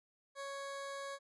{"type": "tone", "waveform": "20% pulse", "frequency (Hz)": 554.4, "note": "C#5", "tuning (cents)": 0, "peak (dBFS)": -37, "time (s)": [0.35, 1.19], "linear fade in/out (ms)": 50, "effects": ["resampled to 22050 Hz"]}